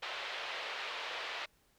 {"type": "band-pass noise", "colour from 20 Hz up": "white", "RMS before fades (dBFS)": -41, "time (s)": [0.02, 1.46], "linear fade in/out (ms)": 10, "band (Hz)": [470, 3500], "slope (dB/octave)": 24, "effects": ["pink hiss -71 dBFS RMS until 1.78 s"]}